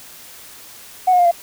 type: tone with pitch steps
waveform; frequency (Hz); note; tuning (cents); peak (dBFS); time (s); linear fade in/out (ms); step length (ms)
sine; 740 / 721.8 / 704.1 / 686.9; F#5 / F#5 / F5 / F5; 0 / -43 / +14 / -29; -9; 1.07-1.314; 10; 61
effects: tanh soft clip ceiling -5 dBFS + white hiss -40 dBFS RMS until 1.42 s